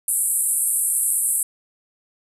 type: band-pass noise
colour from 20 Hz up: pink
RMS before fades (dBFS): -21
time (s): 0.08-1.43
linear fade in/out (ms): 2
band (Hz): 8200 to 12000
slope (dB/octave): 96
effects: none